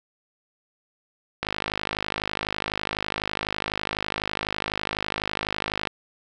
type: click train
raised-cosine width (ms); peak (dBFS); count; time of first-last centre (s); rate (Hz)
0.3; -9; 232; 1.43-5.872; 52
effects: none